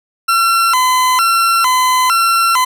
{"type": "tone with vibrato", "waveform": "40% pulse", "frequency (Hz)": 1174.7, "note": "D6", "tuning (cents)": 0, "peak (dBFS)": -9, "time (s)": [0.28, 2.65], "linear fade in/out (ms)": 10, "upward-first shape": "square", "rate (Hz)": 1.1, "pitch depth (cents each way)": 250, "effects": []}